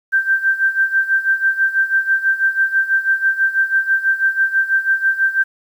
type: tone with tremolo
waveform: sine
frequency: 1568 Hz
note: G6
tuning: in tune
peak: -10 dBFS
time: 0.12-5.44 s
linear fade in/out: 20 ms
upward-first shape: sine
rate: 6.1 Hz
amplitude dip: 80%
effects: 8-bit